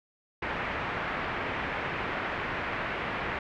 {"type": "low-pass noise", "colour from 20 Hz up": "white", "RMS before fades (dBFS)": -33, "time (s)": [0.42, 3.39], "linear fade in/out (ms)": 5, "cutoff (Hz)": 2200, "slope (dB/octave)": 24, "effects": []}